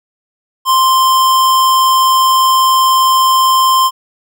square tone, 1046.5 Hz, C6, in tune, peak -8 dBFS, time 0.65-3.91 s, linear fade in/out 50 ms, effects none

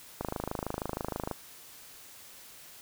click train, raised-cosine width 1 ms, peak -18 dBFS, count 30, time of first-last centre 0.21-1.313 s, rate 26.3 Hz, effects white hiss -51 dBFS RMS until 2.81 s

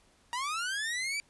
sawtooth linear sweep, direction up, 938 to 2349 Hz, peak -28 dBFS, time 0.33-1.2 s, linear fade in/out 0 ms, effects pink hiss -65 dBFS RMS until 1.29 s + resampled to 24000 Hz

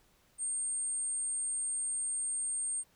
sine tone, 8620 Hz, C#9, 49 cents flat, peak -30 dBFS, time 0.38-2.84 s, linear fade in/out 50 ms, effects tanh soft clip ceiling -30 dBFS + pink hiss -68 dBFS RMS until 2.95 s

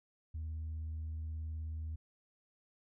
sine tone with vibrato, 79.1 Hz, D#2, 29 cents sharp, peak -36 dBFS, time 0.34-1.96 s, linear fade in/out 10 ms, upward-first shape square, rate 19 Hz, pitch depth 11 cents each way, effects tanh soft clip ceiling -36 dBFS

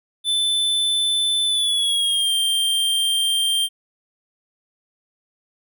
square tone with pitch glide, 3520 to 3172 Hz, A7 to G7, 0 to +20 cents, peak -18 dBFS, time 0.24-3.69 s, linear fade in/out 50 ms, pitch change -180 cents, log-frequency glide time 1.46-2.32 s, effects none

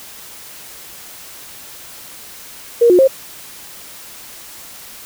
sine tone with pitch steps, 471.8 / 359 / 533 Hz, A#4 / F4 / C5, +21 / +48 / +32 cents, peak -6 dBFS, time 2.81-3.077 s, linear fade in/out 10 ms, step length 89 ms, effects white hiss -36 dBFS RMS until 5.05 s

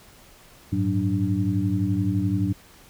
sine tone cluster, 97.5 / 109.2 / 186.8 / 293.1 Hz, G2 / A2 / F#3 / D4, -9 / -13 / +17 / -3 cents, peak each -26 dBFS, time 0.72-2.53 s, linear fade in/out 10 ms, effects pink hiss -51 dBFS RMS until 2.89 s

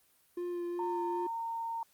triangle tone with vibrato, 350 Hz, F4, 4 cents sharp, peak -32 dBFS, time 0.37-1.27 s, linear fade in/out 5 ms, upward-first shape sine, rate 2.6 Hz, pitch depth 14 cents each way
sine tone, 917 Hz, A#5, 29 cents flat, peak -34 dBFS, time 0.79-1.83 s, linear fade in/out 2 ms
effects white hiss -68 dBFS RMS until 1.93 s + Opus 32 kbps

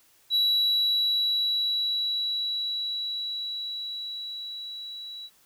sine tone with level ramp, 3916 Hz, B7, 15 cents flat, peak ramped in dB -17 to -37 dBFS, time 0.3-5.3 s, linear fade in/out 50 ms, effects tanh soft clip ceiling -19 dBFS + white hiss -61 dBFS RMS until 5.45 s

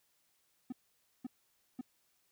triangle tone bursts, 252.5 Hz, B3, 39 cents sharp, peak -35 dBFS, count 3, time 0.7-1.812 s, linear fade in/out 5 ms, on 24 ms, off 520 ms, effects white hiss -75 dBFS RMS until 2.31 s

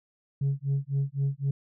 sine tone with tremolo, 138.59 Hz, C#3, in tune, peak -20 dBFS, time 0.41-1.51 s, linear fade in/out 5 ms, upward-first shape sine, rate 3.9 Hz, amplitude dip 100%, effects tanh soft clip ceiling -21 dBFS

